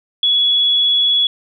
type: tone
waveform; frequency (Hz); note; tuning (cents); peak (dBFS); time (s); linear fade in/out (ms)
sine; 3379; G#7; +29; -11; 0.23-1.27; 2
effects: none